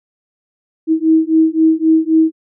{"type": "beating tone pair", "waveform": "sine", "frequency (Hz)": [318.2, 322], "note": ["D#4", "E4"], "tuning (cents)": [39, -41], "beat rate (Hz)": 3.8, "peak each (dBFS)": -12, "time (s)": [0.87, 2.32], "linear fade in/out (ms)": 50, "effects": []}